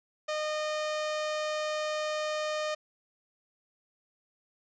sawtooth tone, 612 Hz, D#5, 29 cents flat, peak -26 dBFS, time 0.28-2.75 s, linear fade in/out 10 ms, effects resampled to 16000 Hz

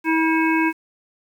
harmonic tone with a mistuned harmonic, 322.3 Hz, E4, 39 cents flat, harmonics 1 / 3 / 5 / 7 / 8, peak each -18 / -23 / -25 / -26 / -27 dBFS, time 0.04-0.73 s, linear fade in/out 50 ms, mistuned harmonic 7, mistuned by -40 cents, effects 8-bit

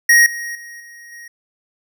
square tone with level steps, 1881 Hz, A#6, 15 cents sharp, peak -8 / -25 / -34 / -38 / -35 dBFS, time 0.09-1.28 s, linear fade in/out 5 ms, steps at 0.26 / 0.55 / 0.8 / 1.12 s, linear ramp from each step 2 ms, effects none

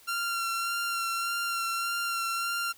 sawtooth tone with vibrato, 1375 Hz, F6, 27 cents flat, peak -25 dBFS, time 0.07-2.73 s, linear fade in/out 20 ms, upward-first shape sine, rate 1.7 Hz, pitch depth 19 cents each way, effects white hiss -56 dBFS RMS until 2.77 s

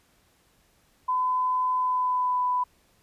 sine tone with pitch glide, 1011 to 995.9 Hz, B5 to B5, +40 to +14 cents, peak -22 dBFS, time 1.08-2.64 s, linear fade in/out 10 ms, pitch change -26 cents, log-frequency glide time 1.75-2.43 s, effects pink hiss -64 dBFS RMS until 3.02 s + resampled to 32000 Hz

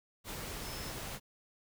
sine tone in noise, 5230 Hz, E8, 15 cents flat, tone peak -49 dBFS, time 0.61-0.93 s, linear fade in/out 50 ms, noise pink, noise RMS -42 dBFS, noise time 0.24-1.2 s, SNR -10 dB, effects none

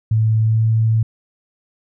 sine tone with pitch glide, 110.3 to 111.65 Hz, A2 to A2, +5 to +26 cents, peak -12 dBFS, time 0.11-1.03 s, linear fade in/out 5 ms, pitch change +21 cents, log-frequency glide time 0.42-0.62 s, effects none

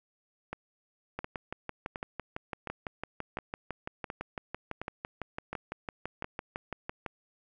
two click trains, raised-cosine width 0.5 ms, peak -20 / -21 dBFS, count 36 / 9, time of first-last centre 1.19-7.062 / 0.53-6.244 s, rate 5.96 / 1.4 Hz, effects none

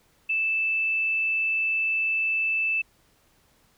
sine tone, 2637 Hz, E7, in tune, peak -22 dBFS, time 0.29-2.82 s, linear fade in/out 10 ms, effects pink hiss -63 dBFS RMS until 3.77 s

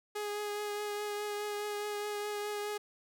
sawtooth tone with vibrato, 415.3 Hz, G#4, in tune, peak -31 dBFS, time 0.15-2.78 s, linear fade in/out 10 ms, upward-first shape triangle, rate 4.8 Hz, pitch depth 18 cents each way, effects none

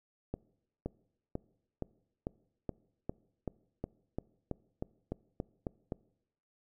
accelerating click train, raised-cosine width 2 ms, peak -22 dBFS, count 16, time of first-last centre 0.34-5.922 s, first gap 520 ms, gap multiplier 0.95, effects noise-tail reverb RT60 0.8 s tail -23 dB re dry

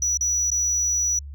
sine tone with dropouts, 5880 Hz, F#8, 12 cents flat, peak -18 dBFS, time 0.02-1.19 s, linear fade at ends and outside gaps 2 ms, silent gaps 0.173-0.209 / 0.503-0.516 s, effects tanh soft clip ceiling -17 dBFS + added 71 Hz sine -34 dBFS peak until 1.34 s

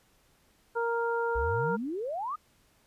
harmonic tone, 466.2 Hz, A#4, in tune, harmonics 1 / 2 / 3, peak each -29 / -32 / -34 dBFS, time 0.75-1.77 s, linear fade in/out 20 ms
sine exponential sweep, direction up, 58.27 to 1284 Hz, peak -31 dBFS, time 1.35-2.36 s, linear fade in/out 10 ms
effects pink hiss -66 dBFS RMS until 2.86 s + resampled to 32000 Hz

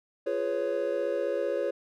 triangle chord, C# dominant seventh, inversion first, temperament just, 346.5 / 415.8 / 498.9 / 554.4 Hz, E#4 / G#4 / B4 / C#5, -14 / +2 / +17 / 0 cents, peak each -33 / -31 / -31 / -28 dBFS, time 0.26-1.71 s, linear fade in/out 10 ms, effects none

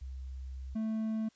sine / triangle tone pair in turn, 65.41 / 220 Hz, C2 / A3, 0 / 0 cents, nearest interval octave + major sixth, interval 2100 cents, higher second, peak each -39 / -29 dBFS, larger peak second, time 0.01-0.75 / 0.75-1.29 s, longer first, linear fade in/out 10 ms, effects white hiss -68 dBFS RMS until 1.35 s + resampled to 16000 Hz

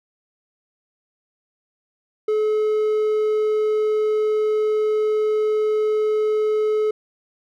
triangle tone, 428.8 Hz, A4, 45 cents flat, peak -15 dBFS, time 2.28-6.91 s, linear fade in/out 5 ms, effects none

